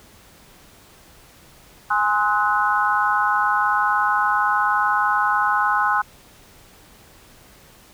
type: chord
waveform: sine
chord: Ab dominant seventh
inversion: none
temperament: equal with one note detuned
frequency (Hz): 830.6 / 1046.5 / 1276.5 / 1480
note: Ab5 / C6 / Eb6 / Gb6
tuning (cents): 0 / 0 / +44 / 0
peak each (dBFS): -22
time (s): 1.9-6.02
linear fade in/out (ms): 10
effects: pink hiss -49 dBFS RMS until 7.93 s